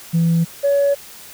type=tone pair in turn; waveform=sine; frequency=166.6 / 563.9 Hz; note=E3 / C#5; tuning=+19 / +30 cents; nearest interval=octave + major sixth; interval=2111 cents; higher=second; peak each=-11 dBFS; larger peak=neither; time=0.13-0.45 / 0.63-0.95 s; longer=neither; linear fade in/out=20 ms; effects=tanh soft clip ceiling -10 dBFS + white hiss -39 dBFS RMS until 1.33 s